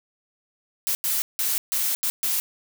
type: noise bursts at uneven times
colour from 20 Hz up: blue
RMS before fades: -24 dBFS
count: 6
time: 0.87-0.95 / 1.04-1.22 / 1.39-1.58 / 1.72-1.95 / 2.03-2.1 / 2.23-2.4 s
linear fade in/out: 0 ms
effects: none